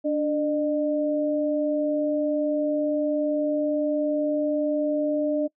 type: tone pair together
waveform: sine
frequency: 293.7 / 605 Hz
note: D4 / D#5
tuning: 0 / -49 cents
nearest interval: octave + minor second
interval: 1251 cents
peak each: -24 / -24 dBFS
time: 0.04-5.48 s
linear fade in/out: 20 ms
effects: noise-tail reverb RT60 0.1 s tail -23 dB re dry